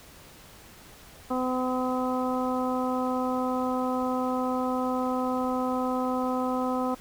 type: harmonic tone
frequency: 254.6 Hz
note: C4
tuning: 47 cents flat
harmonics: 1 / 2 / 3 / 4 / 5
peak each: -28 / -31 / -33 / -34 / -35 dBFS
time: 1.3-6.95 s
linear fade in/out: 10 ms
effects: pink hiss -50 dBFS RMS until 7 s